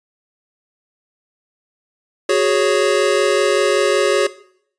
square chord, F# suspended second, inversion none, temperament equal, 370 / 415.3 / 554.4 Hz, F#4 / G#4 / C#5, 0 / 0 / 0 cents, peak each -18 dBFS, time 2.29-4.27 s, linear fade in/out 5 ms, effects noise-tail reverb RT60 0.6 s tail -17 dB re dry + resampled to 22050 Hz

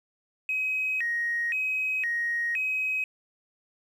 triangle tone with vibrato, 2182 Hz, C#7, 28 cents flat, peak -22 dBFS, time 0.49-3.04 s, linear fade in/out 2 ms, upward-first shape square, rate 0.97 Hz, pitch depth 260 cents each way, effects tanh soft clip ceiling -23 dBFS

